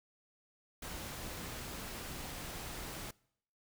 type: noise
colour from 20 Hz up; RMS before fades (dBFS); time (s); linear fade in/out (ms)
pink; -44; 0.82-3.11; 5
effects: noise-tail reverb RT60 0.7 s tail -24 dB re dry